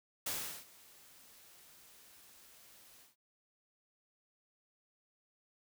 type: noise with ADSR envelope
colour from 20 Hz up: white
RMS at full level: -37 dBFS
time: 0.26-3.16 s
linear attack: 5 ms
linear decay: 380 ms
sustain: -23 dB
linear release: 150 ms
effects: none